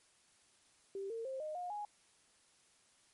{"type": "tone with pitch steps", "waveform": "sine", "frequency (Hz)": [392, 455.5, 529.3, 615.1, 714.8, 830.6], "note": ["G4", "A#4", "C5", "D#5", "F5", "G#5"], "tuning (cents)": [0, -40, 20, -20, 40, 0], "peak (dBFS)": -39, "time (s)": [0.95, 1.85], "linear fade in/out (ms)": 2, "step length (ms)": 150, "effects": ["white hiss -69 dBFS RMS until 3.13 s", "MP3 48 kbps"]}